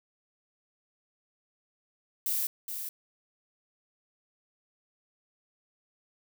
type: noise with echo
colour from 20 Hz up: violet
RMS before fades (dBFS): -30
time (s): 2.26-2.47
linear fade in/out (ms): 2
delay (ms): 420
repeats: 1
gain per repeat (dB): -7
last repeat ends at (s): 2.89
effects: none